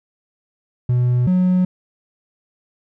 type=tone pair in turn; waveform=triangle; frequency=123.47 / 182.82 Hz; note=B2 / F#3; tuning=0 / -20 cents; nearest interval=perfect fifth; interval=680 cents; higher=second; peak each=-11 / -10 dBFS; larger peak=second; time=0.89-1.27 / 1.27-1.65 s; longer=neither; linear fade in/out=5 ms; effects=tanh soft clip ceiling -6 dBFS